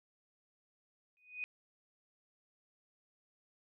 sine tone with exponential growth, 2489 Hz, D#7, in tune, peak -34 dBFS, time 1.17-1.44 s, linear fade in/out 0 ms, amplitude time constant 58 ms, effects none

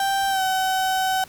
35% pulse tone with pitch glide, 784 to 757.3 Hz, G5 to F#5, 0 to +40 cents, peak -18 dBFS, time 0-1.24 s, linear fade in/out 2 ms, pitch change -60 cents, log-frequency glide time 0.29-0.42 s, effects pink hiss -47 dBFS RMS until 1.28 s

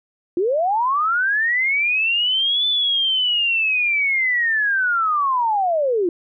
sine linear two-way sweep, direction up then down, 329.4 to 3520 to 329.4 Hz, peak -16 dBFS, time 0.37-6.09 s, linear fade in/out 2 ms, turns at 2.67 s, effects none

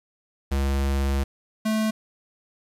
square tone pair in turn, 68.6 / 217.8 Hz, C#2 / A3, -17 / -17 cents, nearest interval octave + minor sixth, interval 2000 cents, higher second, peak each -22 / -22 dBFS, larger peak neither, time 0.51-1.24 / 1.65-1.91 s, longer first, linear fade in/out 10 ms, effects resampled to 32000 Hz + 8-bit

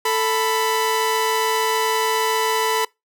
sawtooth tone pair together, 442.1 / 991 Hz, A4 / B5, +8 / +6 cents, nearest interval octave + major second, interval 1398 cents, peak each -17 dBFS, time 0.05-2.85 s, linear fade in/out 5 ms, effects noise-tail reverb RT60 0.2 s tail -24 dB re dry

